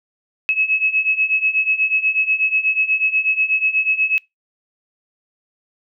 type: beating tone pair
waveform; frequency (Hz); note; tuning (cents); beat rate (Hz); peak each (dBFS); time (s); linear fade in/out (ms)
sine; 2572 / 2580.2; E7 / E7; -43 / -38; 8.2; -20 / -17; 0.49-4.18; 0
effects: noise-tail reverb RT60 0.2 s tail -26 dB re dry